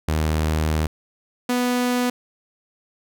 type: tone pair in turn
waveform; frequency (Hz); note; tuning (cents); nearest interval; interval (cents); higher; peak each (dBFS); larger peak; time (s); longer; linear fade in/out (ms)
sawtooth; 78 / 246.8; D#2 / B3; +5 / -1; octave + minor sixth; 1994; second; -15; neither; 0.08-0.87 / 1.49-2.1; first; 5
effects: none